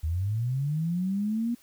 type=linear sweep; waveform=sine; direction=up; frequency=74.6 to 241 Hz; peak=-25 dBFS; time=0.03-1.55 s; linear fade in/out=10 ms; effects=white hiss -59 dBFS RMS until 1.62 s